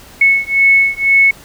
sine beating tone pair, 2200 / 2202 Hz, C#7 / C#7, -14 / -12 cents, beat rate 2 Hz, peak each -11 dBFS, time 0.21-1.31 s, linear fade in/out 5 ms, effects pink hiss -39 dBFS RMS until 1.44 s

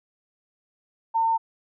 sine tone, 905 Hz, A5, 48 cents sharp, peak -19 dBFS, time 1.14-1.38 s, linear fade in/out 20 ms, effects none

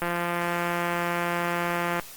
click train, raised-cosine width 0.5 ms, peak -12 dBFS, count 343, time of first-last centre 0.02-1.997 s, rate 173 Hz, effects white hiss -44 dBFS RMS until 2.16 s + Opus 24 kbps

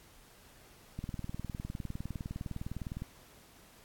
click train, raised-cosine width 5 ms, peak -26 dBFS, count 41, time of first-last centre 0.99-3.02 s, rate 19.7 Hz, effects pink hiss -59 dBFS RMS until 3.84 s + AAC 64 kbps

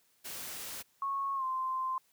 white noise, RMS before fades -42 dBFS, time 0.24-0.83 s, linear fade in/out 20 ms
sine tone with pitch glide, 1100 to 1041.9 Hz, C#6 to C6, -14 to -8 cents, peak -31 dBFS, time 1.02-1.98 s, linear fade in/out 2 ms, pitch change -94 cents, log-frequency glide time 1.35-1.44 s
effects white hiss -70 dBFS RMS until 2.12 s + high-pass 60 Hz 12 dB/octave

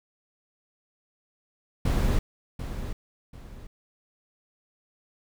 brown noise with echo, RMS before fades -23 dBFS, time 1.85-2.19 s, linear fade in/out 5 ms, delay 740 ms, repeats 2, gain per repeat -10 dB, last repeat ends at 3.67 s, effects none

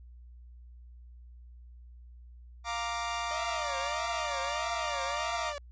sawtooth chord, Bb major, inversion second, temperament equal, 698.5 / 932.3 / 1174.7 Hz, F5 / Bb5 / D6, 0 / 0 / 0 cents, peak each -33 / -33 / -32 dBFS, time 2.64-5.54 s, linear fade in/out 50 ms
sawtooth tone with vibrato, 607 Hz, D#5, 43 cents flat, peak -33 dBFS, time 3.31-5.58 s, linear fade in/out 0 ms, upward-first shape triangle, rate 1.6 Hz, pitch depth 230 cents each way
effects added 60 Hz sine -48 dBFS peak until 5.71 s + resampled to 16000 Hz

